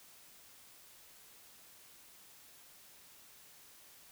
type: silence
effects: white hiss -59 dBFS RMS until 4.11 s